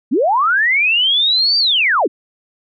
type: linear two-way sweep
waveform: sine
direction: up then down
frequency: 201.2 to 4710 to 201.2 Hz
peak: -11 dBFS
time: 0.11-2.08 s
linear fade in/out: 20 ms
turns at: 1.58 s
effects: none